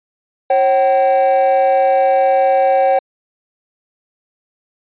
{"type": "tone pair together", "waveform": "triangle", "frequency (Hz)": [541.6, 766], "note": ["C#5", "G5"], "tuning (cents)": [-40, -40], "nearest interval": "tritone", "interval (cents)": 600, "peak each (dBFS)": -10, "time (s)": [0.5, 2.99], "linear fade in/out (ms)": 5, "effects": ["tanh soft clip ceiling -3 dBFS", "resampled to 8000 Hz"]}